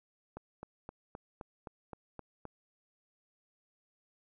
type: click train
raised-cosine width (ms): 1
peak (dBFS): -29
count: 9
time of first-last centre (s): 0.37-2.453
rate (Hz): 3.84
effects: none